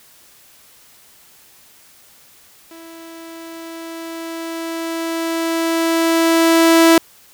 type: tone with level ramp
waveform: sawtooth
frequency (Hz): 329.6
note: E4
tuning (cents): 0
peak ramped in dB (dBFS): -33 to -3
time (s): 2.71-6.98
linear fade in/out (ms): 2
effects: white hiss -48 dBFS RMS until 7.33 s

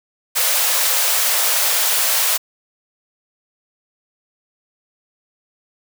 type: high-pass noise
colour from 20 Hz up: white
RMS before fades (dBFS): -17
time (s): 0.35-2.38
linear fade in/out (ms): 20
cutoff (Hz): 470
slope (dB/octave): 96
effects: none

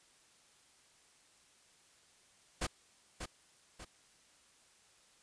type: noise with echo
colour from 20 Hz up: pink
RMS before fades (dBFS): -35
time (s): 2.61-2.67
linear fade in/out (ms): 10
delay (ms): 590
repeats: 2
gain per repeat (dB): -7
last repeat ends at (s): 3.85
effects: white hiss -66 dBFS RMS until 5.22 s + resampled to 22050 Hz

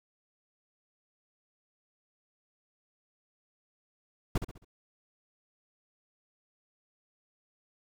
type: noise with echo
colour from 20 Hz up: brown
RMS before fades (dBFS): -26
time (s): 4.35-4.38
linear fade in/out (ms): 5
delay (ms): 67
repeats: 4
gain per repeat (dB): -8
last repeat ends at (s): 4.648
effects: none

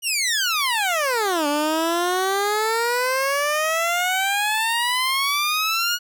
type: exponential two-way sweep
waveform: 15% pulse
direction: down then up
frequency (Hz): 2960 to 287.3 to 1455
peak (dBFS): -13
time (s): 0.02-5.99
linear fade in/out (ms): 50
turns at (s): 1.47
effects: none

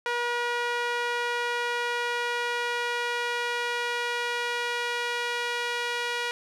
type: tone with band-pass filter sweep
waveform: sawtooth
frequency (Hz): 480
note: B4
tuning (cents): -49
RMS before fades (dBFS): -29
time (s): 0.06-6.31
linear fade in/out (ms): 0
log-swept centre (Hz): 1600 to 2400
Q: 0.9
effects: none

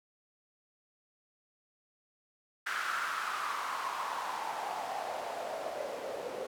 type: noise with band-pass filter sweep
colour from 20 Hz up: white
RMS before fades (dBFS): -37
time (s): 2.66-6.47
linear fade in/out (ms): 10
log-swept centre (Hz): 1500 to 480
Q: 4.3
effects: none

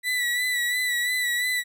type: tone with vibrato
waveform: 35% pulse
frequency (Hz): 1966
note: B6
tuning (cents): -8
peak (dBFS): -21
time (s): 0.03-1.64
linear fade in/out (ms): 50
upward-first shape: sine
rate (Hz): 2.9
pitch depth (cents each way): 37
effects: none

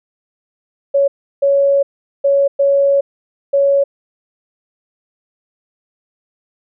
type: tone bursts at uneven times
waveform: sine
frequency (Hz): 558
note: C#5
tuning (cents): +11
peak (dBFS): -9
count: 5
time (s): 0.94-1.08 / 1.42-1.83 / 2.24-2.48 / 2.59-3.01 / 3.53-3.84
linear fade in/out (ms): 10
effects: none

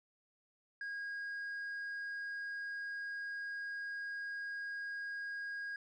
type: tone with tanh clipping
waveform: triangle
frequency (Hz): 1635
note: G#6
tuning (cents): -28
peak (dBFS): -40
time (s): 0.81-5.76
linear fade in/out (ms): 2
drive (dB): 7
effects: none

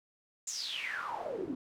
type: noise with band-pass filter sweep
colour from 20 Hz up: pink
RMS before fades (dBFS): -38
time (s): 0.47-1.55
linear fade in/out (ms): 5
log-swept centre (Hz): 7300 to 250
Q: 9.9
effects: none

